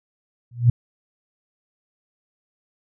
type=tone with exponential growth; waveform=sine; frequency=120 Hz; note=B2; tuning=49 cents flat; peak=-7 dBFS; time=0.51-0.7 s; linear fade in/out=5 ms; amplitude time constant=40 ms; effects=none